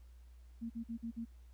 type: tone bursts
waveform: sine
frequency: 230 Hz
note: A#3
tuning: 23 cents flat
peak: -38 dBFS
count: 5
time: 0.61-1.254 s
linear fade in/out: 20 ms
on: 92 ms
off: 46 ms
effects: added 60 Hz sine -54 dBFS peak until 1.53 s + pink hiss -74 dBFS RMS until 1.53 s